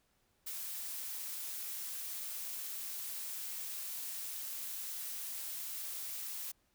blue noise, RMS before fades -42 dBFS, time 0.46-6.52 s, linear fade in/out 10 ms, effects pink hiss -75 dBFS RMS until 6.74 s

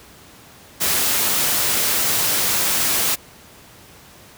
white noise, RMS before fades -19 dBFS, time 0.8-3.16 s, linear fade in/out 20 ms, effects pink hiss -45 dBFS RMS until 4.37 s + high-pass 60 Hz 12 dB/octave

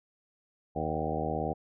harmonic tone with a mistuned harmonic, 78.3 Hz, D#2, 11 cents sharp, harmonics 1 / 2 / 3 / 4 / 5 / 6 / 7 / 8 / 9 / 10, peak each -39 / -37 / -39 / -39 / -40 / -37 / -39 / -39 / -38 / -37 dBFS, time 0.75-1.54 s, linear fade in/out 20 ms, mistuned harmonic 9, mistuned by +49 cents, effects none

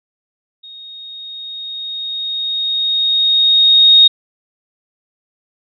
sine tone with level ramp, 3729 Hz, A#7, in tune, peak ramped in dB -33 to -3 dBFS, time 0.63-4.08 s, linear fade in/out 10 ms, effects none

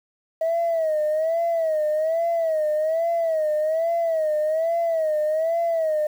sine tone with vibrato, 641 Hz, E5, 49 cents flat, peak -18 dBFS, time 0.41-6.07 s, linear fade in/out 5 ms, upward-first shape sine, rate 1.2 Hz, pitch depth 97 cents each way, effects tanh soft clip ceiling -16 dBFS + 8-bit

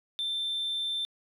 sine tone, 3560 Hz, A7, 20 cents sharp, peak -27 dBFS, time 0.19-1.05 s, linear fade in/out 0 ms, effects tanh soft clip ceiling -27 dBFS + 11-bit

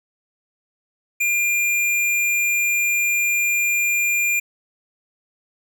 square tone, 2400 Hz, D7, 37 cents sharp, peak -18 dBFS, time 1.2-4.4 s, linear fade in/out 10 ms, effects none

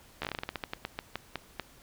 slowing click train, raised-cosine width 0.3 ms, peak -17 dBFS, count 18, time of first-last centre 0.22-1.597 s, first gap 13 ms, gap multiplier 1.2, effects pink hiss -57 dBFS RMS until 1.82 s

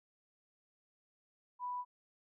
sine tone, 987.8 Hz, B5, in tune, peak -37 dBFS, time 1.59-1.85 s, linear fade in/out 50 ms, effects none

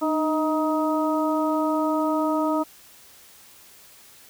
harmonic tone with a mistuned harmonic, 314.5 Hz, D#4, 19 cents sharp, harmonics 1 / 2 / 3 / 4, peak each -23 / -26 / -28 / -29 dBFS, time 0.01-2.64 s, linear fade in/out 20 ms, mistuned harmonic 1, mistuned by -48 cents, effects white hiss -50 dBFS RMS until 4.29 s

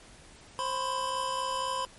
square tone cluster, 528 / 1002 / 1066 Hz, C5 / B5 / C6, +16 / +25 / +32 cents, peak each -38 / -32 / -37 dBFS, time 0.59-1.85 s, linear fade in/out 0 ms, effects pink hiss -53 dBFS RMS until 1.98 s + MP3 48 kbps

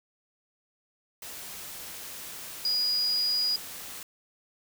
sine tone in noise, 4900 Hz, D#8, 27 cents flat, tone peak -24 dBFS, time 2.65-3.56 s, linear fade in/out 2 ms, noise white, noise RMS -41 dBFS, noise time 1.22-4.03 s, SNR +14 dB, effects none

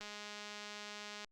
click train, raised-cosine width 0.2 ms, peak -30 dBFS, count 258, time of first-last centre 0.01-1.246 s, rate 208 Hz, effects Opus 48 kbps

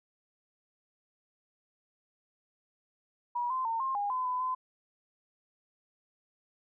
sine tone with pitch steps, 965 / 1035 / 909 / 1061 / 814 / 1018 / 1004 / 1022 Hz, B5 / C6 / A#5 / C6 / G#5 / C6 / B5 / C6, -40 / -19 / -44 / +24 / -35 / -48 / +28 / -41 cents, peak -29 dBFS, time 3.35-4.55 s, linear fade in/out 10 ms, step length 150 ms, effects none

